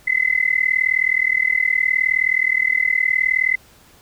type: tone with amplitude modulation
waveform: sine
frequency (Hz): 2038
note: C7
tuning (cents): -46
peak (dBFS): -11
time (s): 0.07-3.56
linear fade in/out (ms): 10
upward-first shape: sine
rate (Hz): 39.2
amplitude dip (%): 95
effects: pink hiss -50 dBFS RMS until 4.01 s